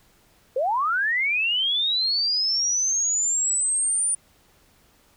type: linear sweep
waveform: sine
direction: up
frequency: 483.3 to 9397 Hz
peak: -20 dBFS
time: 0.56-4.15 s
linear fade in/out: 5 ms
effects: pink hiss -59 dBFS RMS until 5.16 s